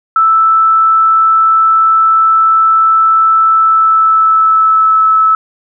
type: tone with pitch glide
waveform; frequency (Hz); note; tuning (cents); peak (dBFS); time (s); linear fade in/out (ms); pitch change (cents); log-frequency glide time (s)
sine; 1318.5 to 1304.1; E6 to E6; 0 to -19; -5; 0.16-5.35; 2; -19; 3.49-5.06
effects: none